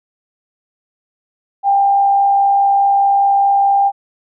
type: tone with frequency modulation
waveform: sine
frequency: 796 Hz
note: G5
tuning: 26 cents sharp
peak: -9 dBFS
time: 1.63-3.92 s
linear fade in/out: 50 ms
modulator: 64.8 Hz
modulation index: 0.22
effects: none